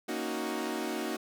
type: chord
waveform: sawtooth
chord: D# minor seventh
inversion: second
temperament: equal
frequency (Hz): 233.1 / 277.2 / 311.1 / 370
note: A#3 / C#4 / D#4 / F#4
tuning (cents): 0 / 0 / 0 / 0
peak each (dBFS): -34 / -36 / -33 / -33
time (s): 0.08-1.17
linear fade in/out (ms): 10
effects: none